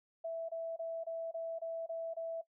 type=tone bursts; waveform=sine; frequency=659.3 Hz; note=E5; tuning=in tune; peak=-36 dBFS; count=8; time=0.24-2.415 s; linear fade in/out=10 ms; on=250 ms; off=25 ms; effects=noise-tail reverb RT60 0.1 s tail -19 dB re dry

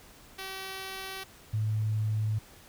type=tone pair in turn; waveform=5% pulse / sine; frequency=383 / 108 Hz; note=G4 / A2; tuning=-40 / -32 cents; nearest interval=octave + minor seventh; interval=2192 cents; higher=first; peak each=-26 dBFS; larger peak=neither; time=0.38-1.24 / 1.53-2.39 s; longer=neither; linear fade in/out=10 ms; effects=pink hiss -54 dBFS RMS until 2.68 s

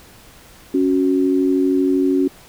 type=tone pair together; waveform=sine; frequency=277.2 / 370 Hz; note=C#4 / F#4; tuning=0 / 0 cents; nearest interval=perfect fourth; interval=500 cents; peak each=-15 / -18 dBFS; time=0.74-2.28 s; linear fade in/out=5 ms; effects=pink hiss -45 dBFS RMS until 2.48 s

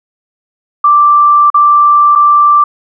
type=tone with dropouts; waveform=sine; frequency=1174.7 Hz; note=D6; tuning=in tune; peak=-3 dBFS; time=0.84-2.64 s; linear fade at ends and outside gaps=5 ms; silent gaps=1.502-1.543 / 2.153-2.157 s; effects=none

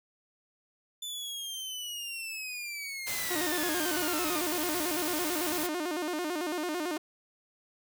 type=linear sweep; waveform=sawtooth; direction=down; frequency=3520 to 1181 Hz; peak=-33 dBFS; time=1.02-4.41 s; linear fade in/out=5 ms
type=noise; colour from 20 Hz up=white; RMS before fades=-35 dBFS; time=3.06-5.68 s; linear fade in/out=20 ms
type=tone with vibrato; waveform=sawtooth; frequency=329.9 Hz; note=E4; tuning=1 cent sharp; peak=-27 dBFS; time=3.3-6.98 s; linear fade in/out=10 ms; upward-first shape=square; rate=9 Hz; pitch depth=140 cents each way
effects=none

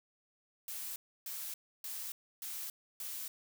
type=noise bursts; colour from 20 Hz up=blue; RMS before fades=-42 dBFS; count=5; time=0.68-3.28 s; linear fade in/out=2 ms; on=280 ms; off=300 ms; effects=none

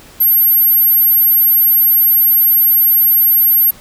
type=tone; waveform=sine; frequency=12590 Hz; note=G9; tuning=6 cents sharp; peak=-7 dBFS; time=0.2-3.71 s; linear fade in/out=10 ms; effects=pink hiss -40 dBFS RMS until 3.8 s

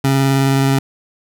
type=tone with vibrato; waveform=25% pulse; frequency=136 Hz; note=C#3; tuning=33 cents flat; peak=-8 dBFS; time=0.04-0.79 s; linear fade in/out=5 ms; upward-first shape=triangle; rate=19 Hz; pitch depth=15 cents each way; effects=none

